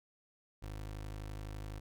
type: tone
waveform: 25% pulse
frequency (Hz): 51.91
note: G#1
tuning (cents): 0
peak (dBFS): -38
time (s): 0.62-1.8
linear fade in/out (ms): 10
effects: none